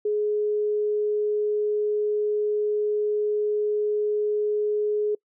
sine tone, 420 Hz, G#4, 19 cents sharp, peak -21 dBFS, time 0.05-5.15 s, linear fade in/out 5 ms, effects noise-tail reverb RT60 0.1 s tail -26 dB re dry

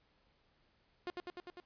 sawtooth tone with echo, 355.9 Hz, F4, 33 cents sharp, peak -34 dBFS, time 1.07-1.1 s, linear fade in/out 0 ms, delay 100 ms, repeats 5, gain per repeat -2 dB, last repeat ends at 1.6 s, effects pink hiss -73 dBFS RMS until 1.65 s + resampled to 11025 Hz

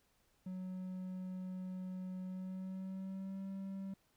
triangle tone with pitch glide, 185 to 193.64 Hz, F#3 to G3, 0 to -21 cents, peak -39 dBFS, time 0.46-3.94 s, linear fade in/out 5 ms, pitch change +79 cents, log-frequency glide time 2.24-3.45 s, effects pink hiss -75 dBFS RMS until 4.16 s

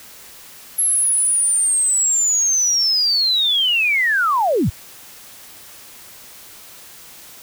sine linear sweep, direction down, 11270 to 62.1 Hz, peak -14 dBFS, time 0.78-4.7 s, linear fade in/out 10 ms, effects white hiss -41 dBFS RMS until 7.42 s

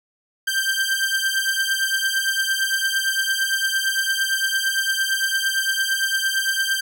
sawtooth beating tone pair, 1568 / 1576.8 Hz, G6 / G6, 0 / +10 cents, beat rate 8.8 Hz, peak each -19 dBFS, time 0.47-6.81 s, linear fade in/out 10 ms, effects none

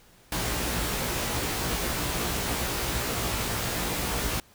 pink noise with comb filter, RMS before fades -29 dBFS, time 0.32-4.4 s, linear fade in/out 2 ms, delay 17 ms, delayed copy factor +0.9, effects pink hiss -57 dBFS RMS until 4.54 s

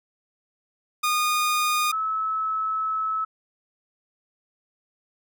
sawtooth / sine tone pair in turn, 1226 / 1298.9 Hz, D#6 / E6, -26 / -26 cents, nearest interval minor second, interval 100 cents, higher second, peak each -17 / -23 dBFS, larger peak first, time 1.03-1.92 / 1.92-3.25 s, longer second, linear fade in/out 10 ms, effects none

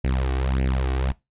sawtooth tone with flanger, 65.41 Hz, C2, in tune, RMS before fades -23 dBFS, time 0.04-1.12 s, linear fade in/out 5 ms, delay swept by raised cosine 0.41 to 2.71 ms, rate 1.7 Hz, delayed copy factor +0.8, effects noise-tail reverb RT60 0.2 s tail -20 dB re dry + resampled to 8000 Hz

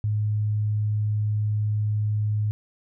sine tone, 105.8 Hz, G#2, 33 cents sharp, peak -21 dBFS, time 0.04-2.51 s, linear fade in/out 0 ms, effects none

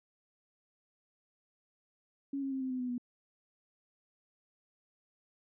sine tone with pitch steps, 277.2 / 271.5 / 265.9 / 260.4 / 255.1 / 249.8 / 244.7 Hz, C#4 / C#4 / C4 / C4 / C4 / B3 / B3, 0 / -36 / +28 / -8 / -44 / +20 / -16 cents, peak -33 dBFS, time 2.33-2.981 s, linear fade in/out 5 ms, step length 93 ms, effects none

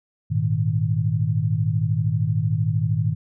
sine chord, Ab suspended second, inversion none, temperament just, 103.83 / 116.8 / 155.74 Hz, Ab2 / Bb2 / Eb3, 0 / +4 / +2 cents, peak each -23 dBFS, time 0.3-3.15 s, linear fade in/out 20 ms, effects none

